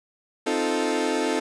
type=chord; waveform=30% pulse; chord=F dominant seventh; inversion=second; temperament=equal; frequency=261.6 / 311.1 / 349.2 / 440 Hz; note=C4 / Eb4 / F4 / A4; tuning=0 / 0 / 0 / 0 cents; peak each=-26 / -25 / -27 / -24 dBFS; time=0.46-1.4 s; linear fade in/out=10 ms; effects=resampled to 22050 Hz + 8-bit